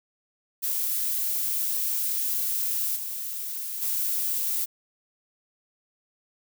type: noise with level steps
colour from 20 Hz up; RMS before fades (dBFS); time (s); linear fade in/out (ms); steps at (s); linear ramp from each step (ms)
violet; -27 / -33 / -27; 0.62-4.66; 20; 2.95 / 3.81; 20
effects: none